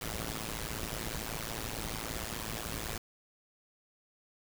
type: noise with amplitude modulation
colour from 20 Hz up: pink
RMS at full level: -34 dBFS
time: 0.01-2.98 s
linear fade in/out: 5 ms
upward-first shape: sine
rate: 111 Hz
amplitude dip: 100%
effects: none